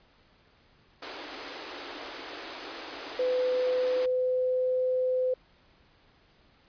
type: high-pass noise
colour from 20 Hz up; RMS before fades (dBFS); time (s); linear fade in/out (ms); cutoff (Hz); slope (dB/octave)
pink; -40; 1.02-4.06; 5; 270; 96
type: tone with pitch glide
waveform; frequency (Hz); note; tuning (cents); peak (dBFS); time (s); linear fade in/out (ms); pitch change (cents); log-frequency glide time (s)
sine; 505 to 510; B4 to C5; +39 to -44; -24; 3.19-5.34; 5; +17; 3.6-4.85
effects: pink hiss -62 dBFS RMS until 6.68 s + resampled to 11025 Hz